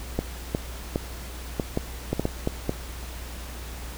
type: clicks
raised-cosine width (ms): 2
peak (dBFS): -10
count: 10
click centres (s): 0.19 / 0.549 / 0.959 / 1.598 / 1.774 / 2.13 / 2.196 / 2.254 / 2.474 / 2.694
effects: added 60 Hz sine -36 dBFS peak until 3.97 s + pink hiss -41 dBFS RMS until 3.97 s